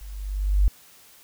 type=tone with level ramp; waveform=sine; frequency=49.23 Hz; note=G1; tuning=8 cents sharp; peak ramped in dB=-37 to -13 dBFS; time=0.01-0.68 s; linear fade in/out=0 ms; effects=white hiss -52 dBFS RMS until 1.23 s